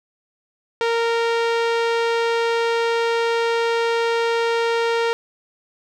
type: tone with low-pass filter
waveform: sawtooth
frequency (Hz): 462.9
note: A#4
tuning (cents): -12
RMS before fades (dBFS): -20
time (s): 0.81-5.13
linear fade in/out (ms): 0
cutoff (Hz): 4000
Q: 0.84
effects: 9-bit